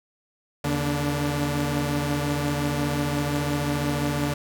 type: tone cluster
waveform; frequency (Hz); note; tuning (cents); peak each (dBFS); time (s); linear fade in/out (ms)
sawtooth; 79.1 / 143.6 / 236.4 / 292.9; D#2 / D3 / A#3 / D4; +29 / -39 / +24 / -5; -30 / -22 / -30 / -24; 0.64-4.34; 5
effects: none